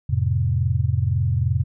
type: chord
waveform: sine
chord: F major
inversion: none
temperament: equal with one note detuned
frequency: 87.31 / 108.42 / 130.81 Hz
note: F2 / A2 / C3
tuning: 0 / -25 / 0 cents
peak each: -22 dBFS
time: 0.09-1.64 s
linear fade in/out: 10 ms
effects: none